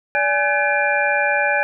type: tone cluster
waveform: sine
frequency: 579 / 828 / 1523 / 1708 / 2387 Hz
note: D5 / G#5 / F#6 / G#6 / D7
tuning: -25 / -5 / +50 / +48 / +28 cents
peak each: -22 dBFS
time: 0.15-1.63 s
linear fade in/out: 0 ms
effects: none